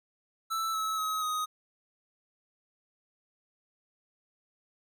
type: tone with pitch steps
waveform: square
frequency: 1321 / 1297.6 / 1274.5 / 1251.9 Hz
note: E6 / E6 / D#6 / D#6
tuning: +3 / -28 / +41 / +10 cents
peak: -30 dBFS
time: 0.5-1.46 s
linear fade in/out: 20 ms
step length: 240 ms
effects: none